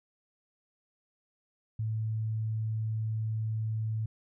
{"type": "tone", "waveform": "sine", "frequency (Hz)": 110, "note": "A2", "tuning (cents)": 0, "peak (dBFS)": -29, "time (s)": [1.79, 4.06], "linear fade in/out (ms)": 5, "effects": []}